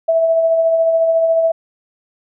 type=tone with tremolo; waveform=sine; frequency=656 Hz; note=E5; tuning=9 cents flat; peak=-9 dBFS; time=0.08-1.52 s; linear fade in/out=10 ms; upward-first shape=triangle; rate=14 Hz; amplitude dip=40%; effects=none